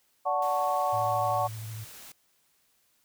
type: chord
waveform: sine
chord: D major seventh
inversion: none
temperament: equal with one note detuned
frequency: 579.2 / 740 / 880 / 1108.7 Hz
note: D5 / F#5 / A5 / C#6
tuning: -24 / 0 / 0 / 0 cents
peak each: -31 / -28 / -32 / -30 dBFS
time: 0.25-1.48 s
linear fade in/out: 20 ms
type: noise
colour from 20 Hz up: white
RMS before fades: -47 dBFS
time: 0.42-2.12 s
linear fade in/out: 2 ms
type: tone with vibrato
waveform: sine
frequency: 110 Hz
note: A2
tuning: in tune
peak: -36 dBFS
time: 0.92-1.85 s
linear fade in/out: 20 ms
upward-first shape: sine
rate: 13 Hz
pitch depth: 35 cents each way
effects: white hiss -69 dBFS RMS until 3.04 s